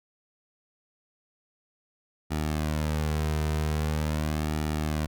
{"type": "tone with flanger", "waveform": "sawtooth", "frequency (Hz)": 76.7, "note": "D#2", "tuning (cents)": -24, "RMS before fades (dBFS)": -28, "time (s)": [2.3, 5.07], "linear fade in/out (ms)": 20, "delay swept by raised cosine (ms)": [1.9, 3.6], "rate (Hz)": 0.43, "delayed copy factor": -0.55, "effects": []}